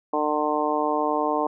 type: harmonic tone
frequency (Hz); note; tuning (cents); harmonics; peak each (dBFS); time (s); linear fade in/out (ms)
150.6; D3; +44; 2 / 3 / 4 / 5 / 6 / 7; -28 / -28 / -28 / -28 / -28 / -28; 0.13-1.47; 5
effects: none